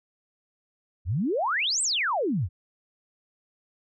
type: exponential two-way sweep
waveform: sine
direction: up then down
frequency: 73.7 to 8680 to 73.7 Hz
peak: -23 dBFS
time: 1.05-2.49 s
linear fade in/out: 50 ms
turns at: 1.82 s
effects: none